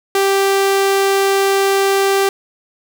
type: tone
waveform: sawtooth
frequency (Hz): 392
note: G4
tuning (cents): 0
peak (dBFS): -8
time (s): 0.15-2.29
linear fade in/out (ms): 2
effects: none